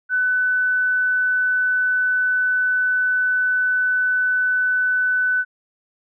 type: tone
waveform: sine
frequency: 1500 Hz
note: F#6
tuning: 23 cents sharp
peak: -16 dBFS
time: 0.09-5.45 s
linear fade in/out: 50 ms
effects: none